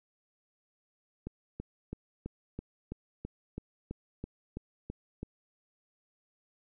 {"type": "click train", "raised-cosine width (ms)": 3, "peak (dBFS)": -25, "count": 13, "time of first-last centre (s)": [1.27, 5.23], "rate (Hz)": 3.03, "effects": []}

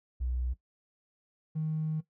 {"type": "tone pair in turn", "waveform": "triangle", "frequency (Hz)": [62.1, 156.48], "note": ["B1", "D#3"], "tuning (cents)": [10, 10], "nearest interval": "octave + major third", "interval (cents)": 1600, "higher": "second", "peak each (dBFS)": -25, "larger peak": "neither", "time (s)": [[0.2, 0.54], [1.55, 2.01]], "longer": "second", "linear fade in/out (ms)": 20, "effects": ["noise-tail reverb RT60 0.1 s tail -17 dB re dry", "tanh soft clip ceiling -27 dBFS"]}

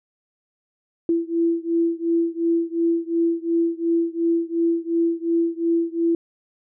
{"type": "beating tone pair", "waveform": "sine", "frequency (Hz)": [333.8, 336.6], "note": ["E4", "E4"], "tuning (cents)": [22, 36], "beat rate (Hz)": 2.8, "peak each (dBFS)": [-21, -22], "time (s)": [1.09, 6.15], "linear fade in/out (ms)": 2, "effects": []}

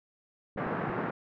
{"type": "clicks", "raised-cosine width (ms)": 3, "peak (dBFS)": -30, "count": 3, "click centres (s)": [0.562, 0.665, 0.899]}
{"type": "band-pass noise", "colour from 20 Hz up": "pink", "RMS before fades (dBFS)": -33, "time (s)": [0.57, 1.11], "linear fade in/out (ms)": 10, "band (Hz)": [140, 1700], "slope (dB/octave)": 24}
{"effects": []}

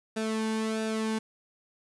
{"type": "tone with flanger", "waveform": "sawtooth", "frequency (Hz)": 220, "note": "A3", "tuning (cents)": 0, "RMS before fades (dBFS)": -30, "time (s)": [0.16, 1.19], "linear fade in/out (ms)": 10, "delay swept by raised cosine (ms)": [0.95, 1.59], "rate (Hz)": 1.5, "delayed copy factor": -0.6, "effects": ["resampled to 24000 Hz", "9-bit"]}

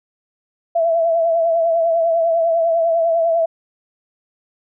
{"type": "tone with vibrato", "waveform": "sine", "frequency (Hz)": 665, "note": "E5", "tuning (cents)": 15, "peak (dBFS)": -13, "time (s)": [0.75, 3.46], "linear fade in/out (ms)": 10, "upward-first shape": "triangle", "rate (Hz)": 10, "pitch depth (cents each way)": 54, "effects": []}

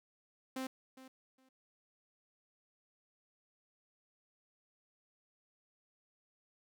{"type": "tone with echo", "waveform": "sawtooth", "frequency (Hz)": 261.6, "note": "C4", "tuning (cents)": 0, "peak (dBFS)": -34, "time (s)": [0.56, 0.67], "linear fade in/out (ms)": 5, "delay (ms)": 410, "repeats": 2, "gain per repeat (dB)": -15, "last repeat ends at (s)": 1.49, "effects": []}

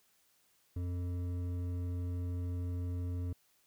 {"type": "tone with hard clipping", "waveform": "triangle", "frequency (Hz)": 88.7, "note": "F2", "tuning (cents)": 27, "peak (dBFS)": -36, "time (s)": [0.76, 3.33], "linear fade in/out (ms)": 5, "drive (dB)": 13, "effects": ["white hiss -71 dBFS RMS until 3.66 s"]}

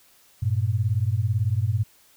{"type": "beating tone pair", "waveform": "sine", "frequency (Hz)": [98, 116], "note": ["G2", "A#2"], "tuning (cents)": [0, -8], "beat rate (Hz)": 18, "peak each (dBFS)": -23, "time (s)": [0.42, 1.84], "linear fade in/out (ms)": 10, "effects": ["white hiss -57 dBFS RMS until 2.16 s"]}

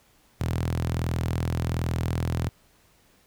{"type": "tone with high-pass filter", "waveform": "sawtooth", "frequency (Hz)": 41.32, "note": "E1", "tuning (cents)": 5, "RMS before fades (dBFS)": -27, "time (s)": [0.4, 2.49], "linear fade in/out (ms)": 0, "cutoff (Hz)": 100, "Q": 3.4, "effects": ["pink hiss -61 dBFS RMS until 3.26 s"]}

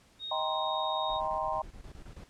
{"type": "tone", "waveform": "sine", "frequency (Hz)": 3729, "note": "A#7", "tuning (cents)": 0, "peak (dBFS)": -36, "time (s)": [0.19, 1.21], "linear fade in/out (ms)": 50}
{"type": "chord", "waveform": "sine", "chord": "C minor seventh", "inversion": "first", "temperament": "just", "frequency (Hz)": [627.9, 784.9, 941.9, 1046.5], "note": ["Eb5", "G5", "Bb5", "C6"], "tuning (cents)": [16, 2, 18, 0], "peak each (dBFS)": -35, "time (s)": [0.31, 1.62], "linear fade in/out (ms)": 5}
{"type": "noise bursts", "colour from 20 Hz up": "brown", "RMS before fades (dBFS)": -46, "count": 11, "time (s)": [1.09, 2.242], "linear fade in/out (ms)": 5, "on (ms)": 82, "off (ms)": 25}
{"effects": ["pink hiss -62 dBFS RMS until 2.29 s", "low-pass 9000 Hz 12 dB/octave"]}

